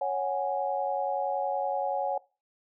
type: chord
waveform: sine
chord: C# suspended fourth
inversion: none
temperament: equal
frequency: 554.4 / 740 / 830.6 Hz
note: C#5 / F#5 / G#5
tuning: 0 / 0 / 0 cents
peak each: -31 dBFS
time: 0.01-2.18 s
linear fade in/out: 5 ms
effects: noise-tail reverb RT60 0.3 s tail -21 dB re dry